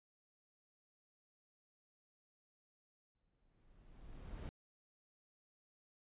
brown noise with exponential growth, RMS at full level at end -43 dBFS, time 3.15-4.49 s, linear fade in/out 0 ms, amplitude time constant 290 ms, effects resampled to 8000 Hz

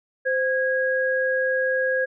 sine tone pair together, 519.3 / 1646 Hz, C5 / G#6, -13 / -16 cents, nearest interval octave + minor sixth, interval 1997 cents, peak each -22 / -23 dBFS, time 0.25-2.06 s, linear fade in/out 20 ms, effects none

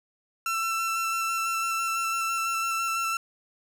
30% pulse tone with vibrato, 1341 Hz, E6, 29 cents sharp, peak -23 dBFS, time 0.46-3.17 s, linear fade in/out 2 ms, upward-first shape square, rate 6 Hz, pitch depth 11 cents each way, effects none

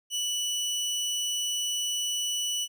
25% pulse tone, 2960 Hz, F#7, in tune, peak -24 dBFS, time 0.1-2.68 s, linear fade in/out 50 ms, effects none

